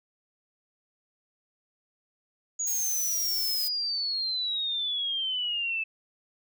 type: exponential sweep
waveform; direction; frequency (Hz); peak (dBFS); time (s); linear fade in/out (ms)
sine; down; 6800 to 2615; -27; 2.59-5.84; 10
type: noise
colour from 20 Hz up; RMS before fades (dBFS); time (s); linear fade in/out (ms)
violet; -33; 2.66-3.69; 20
effects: none